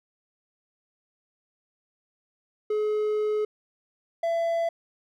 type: tone pair in turn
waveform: triangle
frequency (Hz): 424.9 / 670.2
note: G#4 / E5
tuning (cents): +40 / +29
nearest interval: minor sixth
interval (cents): 789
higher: second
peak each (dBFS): -21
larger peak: neither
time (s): 2.7-3.45 / 4.23-4.69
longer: first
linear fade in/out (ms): 5
effects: none